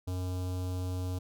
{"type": "tone with notch filter", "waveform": "square", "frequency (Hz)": 91.4, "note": "F#2", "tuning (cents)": -21, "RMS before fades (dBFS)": -34, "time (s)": [0.07, 1.19], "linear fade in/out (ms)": 10, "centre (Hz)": 1900, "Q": 0.63, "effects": []}